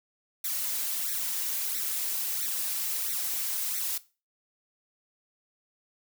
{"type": "noise with flanger", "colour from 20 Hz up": "blue", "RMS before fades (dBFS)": -31, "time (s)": [0.44, 3.98], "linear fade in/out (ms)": 5, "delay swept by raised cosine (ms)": [0.5, 5.2], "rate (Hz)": 1.5, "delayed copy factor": 0.9, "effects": ["noise-tail reverb RT60 0.3 s tail -17 dB re dry"]}